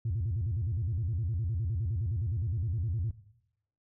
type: tone with vibrato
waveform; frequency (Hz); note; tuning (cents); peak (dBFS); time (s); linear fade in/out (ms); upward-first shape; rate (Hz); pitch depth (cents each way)
sine; 98; G2; 0; -27; 0.05-3.11; 5; square; 9.7; 260
effects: noise-tail reverb RT60 0.8 s tail -17 dB re dry + tanh soft clip ceiling -25 dBFS